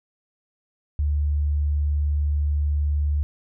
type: tone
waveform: sine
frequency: 73.42 Hz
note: D2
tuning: in tune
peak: -19 dBFS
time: 0.99-3.23 s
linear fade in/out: 0 ms
effects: none